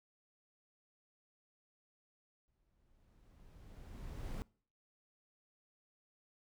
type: noise with exponential growth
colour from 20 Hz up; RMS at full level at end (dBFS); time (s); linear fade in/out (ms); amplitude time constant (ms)
brown; -40; 2.48-4.42; 0; 420
effects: noise-tail reverb RT60 0.5 s tail -24 dB re dry

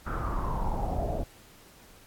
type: noise with low-pass filter sweep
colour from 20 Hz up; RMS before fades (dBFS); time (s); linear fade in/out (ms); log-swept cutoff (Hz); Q
brown; -30; 0.06-1.24; 10; 1400 to 600; 7.6
effects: pink hiss -55 dBFS RMS until 2.06 s + AAC 64 kbps

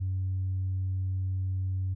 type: tone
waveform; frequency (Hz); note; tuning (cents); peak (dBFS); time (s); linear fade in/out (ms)
sine; 94; F#2; +28; -26; 0-1.95; 20
effects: tanh soft clip ceiling -24 dBFS

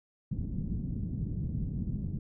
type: low-pass noise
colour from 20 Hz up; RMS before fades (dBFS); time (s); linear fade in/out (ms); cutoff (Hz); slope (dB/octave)
white; -34; 0.31-2.19; 5; 200; 24
effects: none

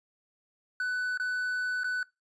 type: tone with dropouts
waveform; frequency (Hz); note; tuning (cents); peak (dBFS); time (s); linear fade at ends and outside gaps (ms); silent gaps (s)
triangle; 1495; F#6; +17; -26; 0.8-2.03; 2; 1.175-1.198 / 1.835-1.843
effects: noise-tail reverb RT60 0.2 s tail -21 dB re dry + resampled to 22050 Hz

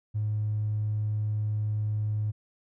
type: tone with tanh clipping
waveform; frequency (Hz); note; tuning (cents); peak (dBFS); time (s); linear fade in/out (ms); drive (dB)
triangle; 106.2; G#2; +39; -25; 0.14-2.32; 20; 1
effects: none

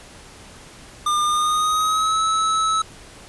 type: tone with pitch glide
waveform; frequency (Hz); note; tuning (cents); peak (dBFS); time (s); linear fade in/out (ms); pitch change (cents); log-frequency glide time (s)
square; 1205 to 1299; D6 to E6; +44 to -26; -18; 1.06-2.82; 5; +130; 1.23-2.22
effects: pink hiss -43 dBFS RMS until 3.28 s + resampled to 24000 Hz

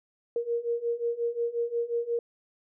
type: beating tone pair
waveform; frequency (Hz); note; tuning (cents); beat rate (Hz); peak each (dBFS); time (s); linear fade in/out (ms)
sine; 467.1 / 472.7; A#4 / A#4; +3 / +24; 5.6; -31 / -29; 0.36-2.19; 2
effects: none

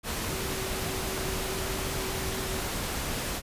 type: tone in noise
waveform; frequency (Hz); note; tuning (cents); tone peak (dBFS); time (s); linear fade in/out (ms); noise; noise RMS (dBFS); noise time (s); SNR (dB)
sine; 380.7; F#4; +49; -38; 0.28-2.64; 50; pink; -32; 0.03-3.42; -9
effects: resampled to 32000 Hz

